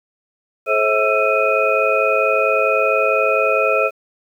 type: tone cluster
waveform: sine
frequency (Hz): 430.6 / 535 / 646 / 1335 / 2494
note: A4 / C5 / E5 / E6 / D#7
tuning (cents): -37 / +38 / -35 / +22 / +3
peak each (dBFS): -21 / -19 / -20 / -20 / -20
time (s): 0.66-3.91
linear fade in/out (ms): 50
effects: 8-bit